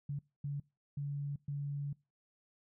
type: tone bursts at uneven times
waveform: sine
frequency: 142.7 Hz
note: D3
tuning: 49 cents flat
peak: -35 dBFS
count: 4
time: 0.09-0.19 / 0.44-0.6 / 0.97-1.36 / 1.48-1.93 s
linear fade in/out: 5 ms
effects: noise-tail reverb RT60 0.3 s tail -25 dB re dry